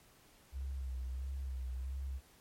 sine tone with vibrato, 65.41 Hz, C2, in tune, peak -37 dBFS, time 0.52-2.21 s, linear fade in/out 50 ms, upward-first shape sine, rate 1.5 Hz, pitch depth 58 cents each way, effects pink hiss -64 dBFS RMS until 2.4 s + MP3 64 kbps

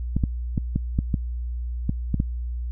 clicks, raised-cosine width 5 ms, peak -9 dBFS, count 9, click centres 0.166 / 0.238 / 0.578 / 0.76 / 0.989 / 1.142 / 1.894 / 2.143 / 2.201 s, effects added 60 Hz sine -26 dBFS peak until 2.71 s

